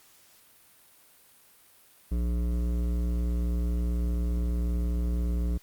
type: tone with hard clipping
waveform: sine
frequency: 59.2 Hz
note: A#1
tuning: 27 cents sharp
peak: -27 dBFS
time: 2.11-5.58 s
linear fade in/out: 10 ms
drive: 13 dB
effects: white hiss -58 dBFS RMS until 5.62 s + Opus 48 kbps